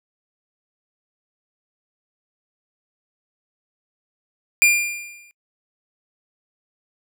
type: tone with exponential decay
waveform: 45% pulse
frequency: 2400 Hz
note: D7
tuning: 37 cents sharp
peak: -9 dBFS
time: 4.62-5.31 s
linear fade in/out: 0 ms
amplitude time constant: 150 ms
effects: noise-tail reverb RT60 0.1 s tail -25 dB re dry

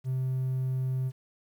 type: tone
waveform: triangle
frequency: 130 Hz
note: C3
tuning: 11 cents flat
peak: -24 dBFS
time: 0.04-1.12 s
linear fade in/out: 50 ms
effects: tanh soft clip ceiling -21 dBFS + 10-bit

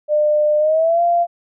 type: tone with pitch glide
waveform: sine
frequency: 601 to 690.4 Hz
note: D5 to F5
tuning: +40 to -20 cents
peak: -12 dBFS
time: 0.08-1.27 s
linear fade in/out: 50 ms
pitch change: +240 cents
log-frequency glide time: 0.58-1.02 s
effects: none

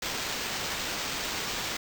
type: noise with sample-and-hold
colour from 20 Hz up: white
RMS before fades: -33 dBFS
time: 0.02-1.77 s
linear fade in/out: 5 ms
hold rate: 11025 Hz
effects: none

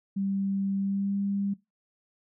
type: tone with pitch glide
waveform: sine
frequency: 196 to 199.2 Hz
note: G3 to G3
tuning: 0 to +28 cents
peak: -26 dBFS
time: 0.16-1.54 s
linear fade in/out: 10 ms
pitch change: +28 cents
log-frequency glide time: 0.78-1.17 s
effects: noise-tail reverb RT60 0.2 s tail -19 dB re dry

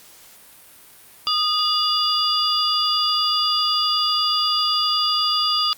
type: tone cluster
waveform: sine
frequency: 1234 / 2878 / 3467 / 4787 Hz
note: D#6 / F#7 / A7 / D8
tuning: -15 / -49 / -26 / +32 cents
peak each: -23 / -25 / -24 / -21 dBFS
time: 1.27-5.73 s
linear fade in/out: 0 ms
effects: white hiss -47 dBFS RMS until 5.77 s + Opus 48 kbps

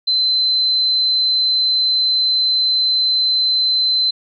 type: tone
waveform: sine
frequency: 4065 Hz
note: B7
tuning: 49 cents sharp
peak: -13 dBFS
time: 0.07-4.11 s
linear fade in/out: 10 ms
effects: none

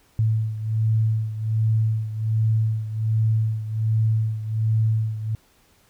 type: beating tone pair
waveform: sine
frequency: 110 / 111.3 Hz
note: A2 / A2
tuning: 0 / +20 cents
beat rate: 1.3 Hz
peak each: -20 / -25 dBFS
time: 0.19-5.35 s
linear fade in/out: 0 ms
effects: pink hiss -59 dBFS RMS until 5.89 s

